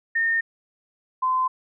sine tone pair in turn, 1827 / 1028.9 Hz, A#6 / C6, -35 / -29 cents, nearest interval minor seventh, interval 994 cents, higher first, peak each -19 dBFS, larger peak neither, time 0.15-0.41 / 1.22-1.48 s, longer neither, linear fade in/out 10 ms, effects none

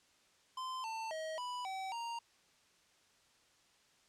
square tone with pitch steps, 1033 / 893 / 634 / 988 / 765 / 932 Hz, C6 / A5 / D#5 / B5 / G5 / A#5, -22 / +25 / +32 / 0 / -42 / -1 cents, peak -40 dBFS, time 0.57-2.19 s, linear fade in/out 5 ms, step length 270 ms, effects white hiss -69 dBFS RMS until 4.08 s + low-pass 7000 Hz 12 dB/octave

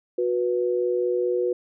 sine tone pair together, 365 / 489.7 Hz, F#4 / B4, -24 / -15 cents, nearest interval perfect fourth, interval 509 cents, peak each -23 / -24 dBFS, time 0.18-1.53 s, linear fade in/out 5 ms, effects none

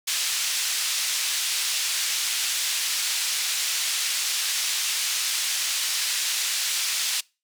pink band-pass noise, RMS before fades -26 dBFS, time 0.07-7.21 s, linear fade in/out 10 ms, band 3100 to 9400 Hz, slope 12 dB/octave, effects noise-tail reverb RT60 0.3 s tail -25 dB re dry

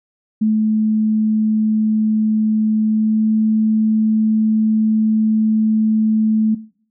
sine tone with pitch glide, 216.6 to 218 Hz, A3 to A3, -27 to -16 cents, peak -12 dBFS, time 0.41-6.55 s, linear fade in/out 10 ms, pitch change +11 cents, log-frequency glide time 2.85-3.28 s, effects noise-tail reverb RT60 0.5 s tail -19 dB re dry

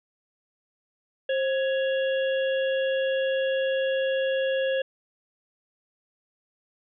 harmonic tone with a mistuned harmonic, 557 Hz, C#5, 8 cents sharp, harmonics 1 / 3 / 5 / 6, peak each -23 / -33 / -37 / -39 dBFS, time 1.29-4.82 s, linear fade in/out 5 ms, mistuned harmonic 1, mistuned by -82 cents, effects none

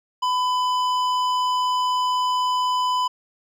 sine tone with hard clipping, 1002 Hz, B5, 25 cents sharp, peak -21 dBFS, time 0.22-3.08 s, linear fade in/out 10 ms, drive 11 dB, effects none

